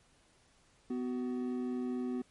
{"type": "tone pair together", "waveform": "triangle", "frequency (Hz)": [250, 374.3], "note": ["B3", "F#4"], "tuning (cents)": [21, 20], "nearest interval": "perfect fifth", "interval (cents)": 699, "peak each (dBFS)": [-32, -38], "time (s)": [0.9, 2.22], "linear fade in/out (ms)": 5, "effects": ["pink hiss -67 dBFS RMS until 2.3 s", "MP3 48 kbps"]}